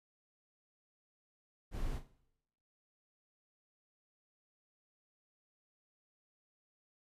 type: noise with echo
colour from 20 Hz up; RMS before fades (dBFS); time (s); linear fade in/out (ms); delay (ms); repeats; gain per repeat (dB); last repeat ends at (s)
brown; -38; 1.71-2.01; 50; 40; 3; -12; 2.13
effects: noise-tail reverb RT60 0.8 s tail -18 dB re dry + resampled to 32000 Hz